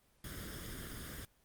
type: noise with comb filter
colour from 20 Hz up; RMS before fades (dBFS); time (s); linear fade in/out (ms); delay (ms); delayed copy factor
pink; -45; 0.24-1.25; 2; 0.59; +0.8
effects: pink hiss -71 dBFS RMS until 1.44 s + Opus 24 kbps